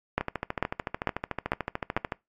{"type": "two click trains", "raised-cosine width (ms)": 0.5, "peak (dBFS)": [-9, -14], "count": [5, 27], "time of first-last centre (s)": [[0.18, 1.966], [0.21, 2.122]], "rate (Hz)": [2.24, 13.6], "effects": ["noise-tail reverb RT60 0.2 s tail -22 dB re dry", "AAC 64 kbps"]}